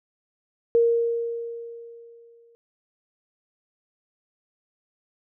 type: tone with exponential decay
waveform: sine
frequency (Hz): 466.2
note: A#4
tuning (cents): 0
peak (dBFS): -14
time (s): 0.75-2.55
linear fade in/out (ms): 0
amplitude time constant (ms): 390
effects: none